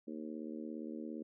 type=harmonic tone; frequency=77.4 Hz; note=D#2; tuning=9 cents flat; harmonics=3 / 4 / 5 / 6 / 7; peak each=-44 / -45 / -50 / -53 / -54 dBFS; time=0.07-1.23 s; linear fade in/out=10 ms; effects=none